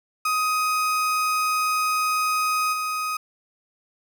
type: tone with level steps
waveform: 35% pulse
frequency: 1254 Hz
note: D#6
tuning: 13 cents sharp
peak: -19 / -23 dBFS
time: 0.25-3.17 s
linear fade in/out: 5 ms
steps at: 2.72 s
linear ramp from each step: 20 ms
effects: none